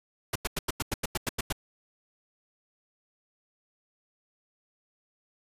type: noise bursts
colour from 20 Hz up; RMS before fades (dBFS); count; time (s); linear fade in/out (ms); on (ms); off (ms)
pink; -29; 11; 0.33-1.526; 5; 26; 91
effects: resampled to 32000 Hz